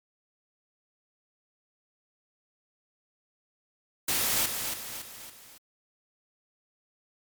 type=noise with echo; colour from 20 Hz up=white; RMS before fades=-27 dBFS; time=4.08-4.46 s; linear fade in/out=5 ms; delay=280 ms; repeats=4; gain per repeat=-6 dB; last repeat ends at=5.58 s; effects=MP3 96 kbps